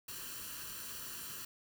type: noise with comb filter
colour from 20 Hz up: white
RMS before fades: -45 dBFS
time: 0.08-1.45 s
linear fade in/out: 5 ms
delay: 0.69 ms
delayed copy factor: +0.7
effects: none